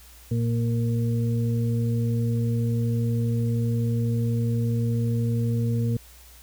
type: harmonic tone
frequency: 116.54 Hz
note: A#2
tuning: in tune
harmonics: 1 / 2 / 4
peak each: -22 / -28 / -34 dBFS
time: 0.31-5.97 s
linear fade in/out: 5 ms
effects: added 60 Hz sine -49 dBFS peak until 6.42 s + white hiss -51 dBFS RMS until 6.42 s